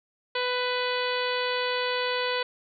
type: harmonic tone with a mistuned harmonic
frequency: 497.3 Hz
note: B4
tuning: 12 cents sharp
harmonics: 1 / 2 / 3 / 4 / 5 / 6 / 7 / 8 / 9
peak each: -29 / -32 / -34 / -35 / -36 / -37 / -37 / -38 / -39 dBFS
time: 0.35-2.43 s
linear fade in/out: 5 ms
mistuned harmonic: 7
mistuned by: -22 cents
effects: none